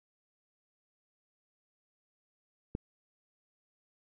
click, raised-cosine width 3 ms, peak -21 dBFS, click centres 2.751 s, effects none

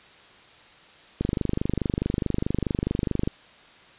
click train, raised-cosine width 3 ms, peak -11 dBFS, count 52, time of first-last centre 1.21-3.275 s, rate 24.7 Hz, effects white hiss -51 dBFS RMS until 3.98 s + resampled to 8000 Hz

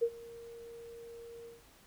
sine tone with ADSR envelope, 466.2 Hz, A#4, in tune, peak -24 dBFS, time 0.01-1.63 s, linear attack 20 ms, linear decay 63 ms, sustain -22 dB, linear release 170 ms, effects pink hiss -61 dBFS RMS until 1.86 s

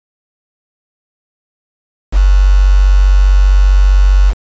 sine tone with quantisation, 47.62 Hz, G1, 49 cents flat, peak -4 dBFS, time 2.12-4.34 s, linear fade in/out 50 ms, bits 4, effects resampled to 16000 Hz

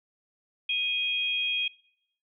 sine tone pair together, 2489 / 3258 Hz, D#7 / G#7, 0 / -34 cents, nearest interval perfect fourth, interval 466 cents, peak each -28 dBFS, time 0.69-1.68 s, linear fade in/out 5 ms, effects noise-tail reverb RT60 0.7 s tail -22 dB re dry

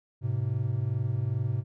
triangle tone pair together, 105.86 / 128.3 Hz, G#2 / C3, +34 / -34 cents, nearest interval minor third, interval 332 cents, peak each -27 dBFS, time 0.21-1.64 s, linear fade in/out 50 ms, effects none

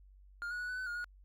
triangle tone with pitch steps, 1410 / 1460 / 1470 / 1495 / 1511 / 1425 / 1447 Hz, F6 / F#6 / F#6 / F#6 / F#6 / F6 / F#6, +16 / -24 / -12 / +17 / +36 / +34 / -39 cents, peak -35 dBFS, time 0.42-1.043 s, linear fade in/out 0 ms, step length 89 ms, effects added 48 Hz sine -56 dBFS peak until 1.24 s + AAC 64 kbps

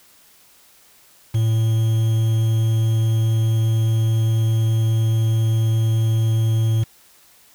triangle tone with quantisation, 111.9 Hz, A2, 30 cents sharp, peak -13 dBFS, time 1.34-6.84 s, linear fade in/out 10 ms, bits 6, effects white hiss -52 dBFS RMS until 7.54 s

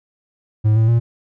triangle tone with pitch steps, 107.9 / 111.6 / 116.8 Hz, A2 / A2 / A#2, -33 / +25 / +4 cents, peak -9 dBFS, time 0.64-1 s, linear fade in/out 20 ms, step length 120 ms, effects none

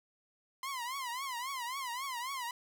sawtooth tone with vibrato, 1023 Hz, C6, 39 cents flat, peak -33 dBFS, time 0.63-2.51 s, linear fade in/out 2 ms, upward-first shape triangle, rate 3.7 Hz, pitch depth 180 cents each way, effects none

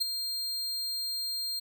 40% pulse tone with ADSR envelope, 4200 Hz, C8, 6 cents sharp, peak -22 dBFS, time 0-1.6 s, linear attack 18 ms, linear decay 12 ms, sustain -8 dB, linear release 14 ms, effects none

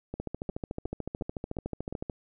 two click trains, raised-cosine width 2 ms, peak -20 / -22 dBFS, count 27 / 6, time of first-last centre 0.2-2.098 / 0.14-1.926 s, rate 13.7 / 2.8 Hz, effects none

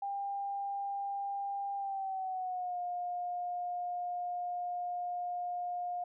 sine tone with pitch glide, 798 to 710.9 Hz, G5 to F5, +31 to +31 cents, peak -34 dBFS, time 0.02-6.04 s, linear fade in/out 5 ms, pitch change -200 cents, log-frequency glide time 1.76-2.79 s, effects none

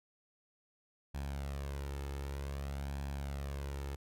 sawtooth tone with flanger, 69.7 Hz, C#2, 10 cents sharp, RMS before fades -40 dBFS, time 1.14-3.96 s, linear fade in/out 10 ms, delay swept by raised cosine 1.2 to 2.3 ms, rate 0.53 Hz, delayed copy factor +0.5, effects AAC 64 kbps

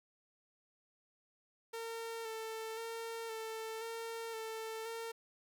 sawtooth tone with vibrato, 450.6 Hz, A4, 41 cents sharp, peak -37 dBFS, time 1.73-5.12 s, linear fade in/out 10 ms, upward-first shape square, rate 0.96 Hz, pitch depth 23 cents each way, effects none

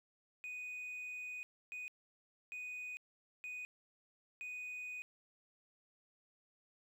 sine tone bursts at uneven times, 2486 Hz, D#7, 2 cents flat, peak -40 dBFS, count 5, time 0.44-1.43 / 1.72-1.88 / 2.52-2.97 / 3.44-3.65 / 4.41-5.02 s, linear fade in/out 0 ms, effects tanh soft clip ceiling -42 dBFS + 12-bit

